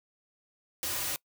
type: noise with comb filter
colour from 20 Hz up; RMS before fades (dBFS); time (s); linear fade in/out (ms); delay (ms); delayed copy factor
white; -33; 0.83-1.16; 0; 4.5; -0.95
effects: noise-tail reverb RT60 0.1 s tail -23 dB re dry